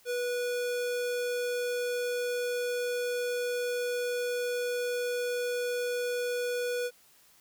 square tone, 488.8 Hz, B4, 18 cents flat, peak -30 dBFS, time 0.05-6.91 s, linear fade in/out 50 ms, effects white hiss -61 dBFS RMS until 7.4 s

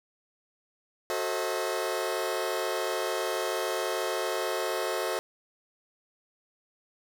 sawtooth chord, F# diminished seventh, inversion none, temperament just, 370 / 444 / 532.8 / 639.4 Hz, F#4 / A4 / C5 / Eb5, 0 / +16 / +31 / +47 cents, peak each -30 dBFS, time 1.1-5.19 s, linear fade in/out 0 ms, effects none

